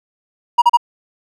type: tone bursts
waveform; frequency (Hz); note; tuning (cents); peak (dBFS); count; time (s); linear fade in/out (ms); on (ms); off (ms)
triangle; 954; A#5; +40; -4; 3; 0.58-0.772; 10; 40; 36
effects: none